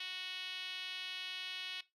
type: tone with band-pass filter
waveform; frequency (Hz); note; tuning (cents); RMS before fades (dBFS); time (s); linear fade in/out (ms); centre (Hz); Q
5% pulse; 369.2; F#4; -4; -43; 0-1.81; 5; 3100; 2.5
effects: noise-tail reverb RT60 0.2 s tail -18 dB re dry